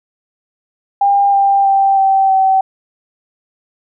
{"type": "tone with pitch steps", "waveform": "sine", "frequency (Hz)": [801, 792.3, 783.6, 775.1, 766.6], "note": ["G5", "G5", "G5", "G5", "G5"], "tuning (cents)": [37, 18, -1, -20, -39], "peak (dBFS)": -8, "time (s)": [1.01, 2.61], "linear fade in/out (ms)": 5, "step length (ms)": 320, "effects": []}